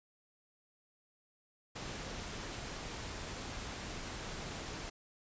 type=noise; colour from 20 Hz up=pink; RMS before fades=-43 dBFS; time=1.75-4.9 s; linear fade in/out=10 ms; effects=resampled to 16000 Hz